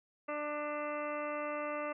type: harmonic tone with a mistuned harmonic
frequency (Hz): 296.7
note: D4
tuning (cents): +18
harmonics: 1 / 2 / 3 / 4 / 5 / 6 / 7 / 8 / 9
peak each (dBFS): -44 / -38 / -48 / -41 / -49 / -55 / -47 / -56 / -49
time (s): 0.28-1.93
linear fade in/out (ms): 10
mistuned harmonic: 7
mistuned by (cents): -23
effects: none